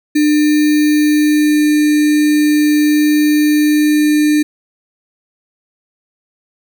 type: tone with sample-and-hold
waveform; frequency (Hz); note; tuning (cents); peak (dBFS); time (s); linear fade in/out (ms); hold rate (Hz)
sine; 300.2; D4; +38; -8; 0.15-4.43; 10; 2100
effects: none